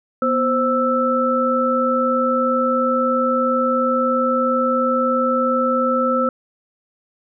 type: tone cluster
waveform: sine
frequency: 245 / 523 / 1320 Hz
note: B3 / C5 / E6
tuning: -14 / -1 / +2 cents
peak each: -21 / -19 / -19 dBFS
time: 0.22-6.29 s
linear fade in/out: 2 ms
effects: none